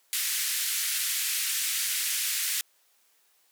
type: band-pass noise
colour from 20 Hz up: white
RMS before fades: -29 dBFS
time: 0.13-2.61 s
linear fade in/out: 0 ms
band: 1700 to 14000 Hz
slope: 24 dB/octave
effects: white hiss -66 dBFS RMS until 3.51 s + high-pass 400 Hz 12 dB/octave